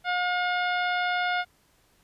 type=harmonic tone with a mistuned harmonic; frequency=717 Hz; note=F5; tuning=45 cents sharp; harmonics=1 / 2 / 3 / 4 / 5 / 6 / 7; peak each=-27 / -28 / -33 / -39 / -37 / -45 / -49 dBFS; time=0.04-1.45 s; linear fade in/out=50 ms; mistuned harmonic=5; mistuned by=-21 cents; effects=pink hiss -64 dBFS RMS until 2.03 s + resampled to 32000 Hz